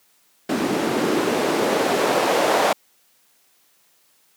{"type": "noise with band-pass filter sweep", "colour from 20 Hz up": "white", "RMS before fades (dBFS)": -20, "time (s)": [0.49, 2.73], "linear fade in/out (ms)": 5, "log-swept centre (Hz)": [260, 590], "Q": 1.5, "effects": ["white hiss -60 dBFS RMS until 4.36 s", "high-pass 150 Hz 12 dB/octave"]}